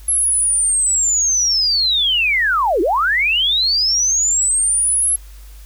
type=linear two-way sweep; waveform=sine; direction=down then up; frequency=11175 to 311.1 to 11175 Hz; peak=-13 dBFS; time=0.08-5.16 s; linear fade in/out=5 ms; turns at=2.81 s; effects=added 50 Hz sine -35 dBFS peak until 5.65 s + white hiss -48 dBFS RMS until 5.65 s